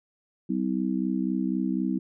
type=harmonic tone; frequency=64 Hz; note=C2; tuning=38 cents flat; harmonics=3 / 4 / 5; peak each=-28 / -28 / -30 dBFS; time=0.49-1.99 s; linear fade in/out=10 ms; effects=none